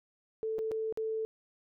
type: tone with dropouts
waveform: sine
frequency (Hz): 441.4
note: A4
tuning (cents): +5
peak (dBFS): -31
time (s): 0.43-1.25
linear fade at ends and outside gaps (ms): 0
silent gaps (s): 0.584-0.59 / 0.712-0.717 / 0.925-0.974
effects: none